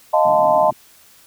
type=chord; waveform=sine; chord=F dominant seventh; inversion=third; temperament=equal with one note detuned; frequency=622.3 / 698.5 / 880 / 1029.1 Hz; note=Eb5 / F5 / A5 / C6; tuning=0 / 0 / 0 / -29 cents; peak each=-15 / -18 / -17 / -20 dBFS; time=0.13-0.71 s; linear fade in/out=10 ms
type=band-pass noise; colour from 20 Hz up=white; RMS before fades=-34 dBFS; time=0.25-0.73 s; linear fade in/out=5 ms; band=130 to 300 Hz; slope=48 dB/octave
effects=white hiss -49 dBFS RMS until 1.26 s